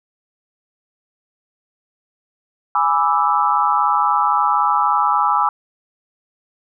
sine chord, E dominant seventh, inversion first, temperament equal, 830.6 / 987.8 / 1174.7 / 1318.5 Hz, G#5 / B5 / D6 / E6, 0 / 0 / 0 / 0 cents, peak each -19 dBFS, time 2.75-5.49 s, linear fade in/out 2 ms, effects none

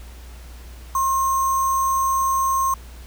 sine tone with sample-and-hold, 1070 Hz, C6, 38 cents sharp, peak -17 dBFS, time 0.95-2.74 s, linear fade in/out 2 ms, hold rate 7350 Hz, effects added 60 Hz sine -37 dBFS peak until 3.06 s + pink hiss -47 dBFS RMS until 3.06 s

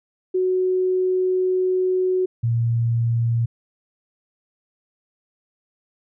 sine tone pair in turn, 370 / 116.54 Hz, F#4 / A#2, 0 / 0 cents, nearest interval octave + minor sixth, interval 2000 cents, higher first, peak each -17 dBFS, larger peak neither, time 0.34-2.26 / 2.43-3.46 s, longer first, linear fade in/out 10 ms, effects none

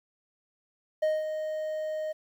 triangle tone with ADSR envelope, 621 Hz, D#5, 3 cents flat, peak -20 dBFS, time 1.02-2.13 s, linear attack 10 ms, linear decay 200 ms, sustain -8 dB, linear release 16 ms, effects 10-bit

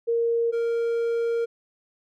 sine / triangle tone pair in turn, 465.1 / 465.1 Hz, A#4 / A#4, -4 / -4 cents, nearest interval unison, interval 0 cents, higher neither, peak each -20 dBFS, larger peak neither, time 0.07-0.52 / 0.52-1.46 s, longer second, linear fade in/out 20 ms, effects none

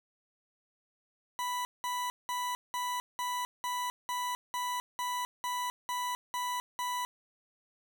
40% pulse tone bursts, 987.8 Hz, B5, in tune, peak -31 dBFS, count 13, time 1.39-7.05 s, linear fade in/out 0 ms, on 260 ms, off 190 ms, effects none

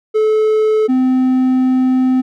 triangle tone pair in turn, 432.9 / 257.4 Hz, A4 / C4, -28 / -28 cents, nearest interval major sixth, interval 900 cents, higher first, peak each -8 dBFS, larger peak neither, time 0.14-0.88 / 0.88-2.22 s, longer second, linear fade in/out 20 ms, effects none

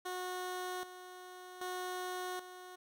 15% pulse tone with tremolo, 365 Hz, F#4, 24 cents flat, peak -32 dBFS, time 0.05-2.76 s, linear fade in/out 10 ms, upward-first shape square, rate 0.64 Hz, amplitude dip 70%, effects none

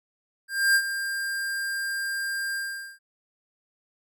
square tone with ADSR envelope, 1597 Hz, G6, 32 cents sharp, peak -17 dBFS, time 0.48-2.99 s, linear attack 270 ms, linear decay 65 ms, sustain -11 dB, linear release 440 ms, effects none

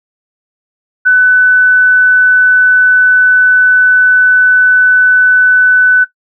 sine tone, 1500 Hz, F#6, 23 cents sharp, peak -3 dBFS, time 1.05-6.05 s, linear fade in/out 20 ms, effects noise-tail reverb RT60 0.1 s tail -17 dB re dry

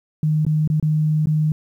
sine tone with dropouts, 154 Hz, D#3, 17 cents flat, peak -15 dBFS, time 0.23-1.52 s, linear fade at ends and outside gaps 2 ms, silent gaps 0.451-0.465 / 0.676-0.7 / 0.799-0.826 / 1.258-1.27 s, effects 9-bit

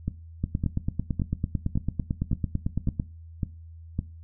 two click trains, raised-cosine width 5 ms, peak -14 / -13 dBFS, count 8 / 24, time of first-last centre 0.08-3.991 / 0.44-2.998 s, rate 1.79 / 8.99 Hz, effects noise-tail reverb RT60 0.3 s tail -18 dB re dry + added 82 Hz sine -42 dBFS peak until 4.23 s

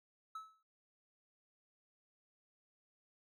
triangle tone with exponential decay, 1300 Hz, E6, 24 cents flat, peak -39 dBFS, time 0.35-0.63 s, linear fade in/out 5 ms, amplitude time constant 59 ms, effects none

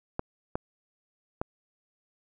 clicks, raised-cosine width 1 ms, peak -15 dBFS, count 3, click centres 0.194 / 0.555 / 1.415 s, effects none

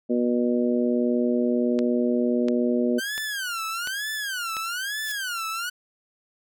harmonic tone, 121.4 Hz, B2, 29 cents flat, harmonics 2 / 3 / 4 / 5, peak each -22 / -26 / -28 / -30 dBFS, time 0.09-3 s, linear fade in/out 20 ms
click train, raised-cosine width 0.2 ms, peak -17 dBFS, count 5, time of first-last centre 1.79-4.568 s, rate 1.44 Hz
sawtooth tone with vibrato, 1513 Hz, F#6, 38 cents sharp, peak -24 dBFS, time 2.98-5.7 s, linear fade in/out 10 ms, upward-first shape sine, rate 1.1 Hz, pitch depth 250 cents each way
blue noise with exponential growth, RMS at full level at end -32 dBFS, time 4.93-5.12 s, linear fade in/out 5 ms, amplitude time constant 40 ms
effects none

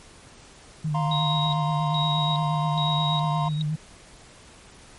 sine tone with vibrato, 152.9 Hz, D#3, 30 cents flat, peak -23 dBFS, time 0.84-3.76 s, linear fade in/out 10 ms, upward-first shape triangle, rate 8.4 Hz, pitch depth 58 cents each way
triangle chord, F suspended fourth, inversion none, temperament equal, 698.5 / 932.3 / 1046.5 Hz, F5 / Bb5 / C6, 0 / 0 / 0 cents, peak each -28 dBFS, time 0.94-3.49 s, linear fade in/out 10 ms
sine tone with tremolo, 3800 Hz, A#7, 33 cents sharp, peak -26 dBFS, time 1.11-3.62 s, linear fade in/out 5 ms, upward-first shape square, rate 1.2 Hz, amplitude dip 80%
effects pink hiss -49 dBFS RMS until 4.98 s + MP3 48 kbps

